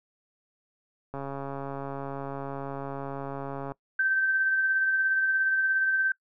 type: click train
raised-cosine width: 1 ms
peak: -22 dBFS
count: 357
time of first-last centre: 1.14-3.72 s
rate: 138 Hz
type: tone with tremolo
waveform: sine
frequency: 1553 Hz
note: G6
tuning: 17 cents flat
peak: -21 dBFS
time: 3.99-6.12 s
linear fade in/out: 5 ms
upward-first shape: sine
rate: 17 Hz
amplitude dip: 30%
effects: noise-tail reverb RT60 0.1 s tail -23 dB re dry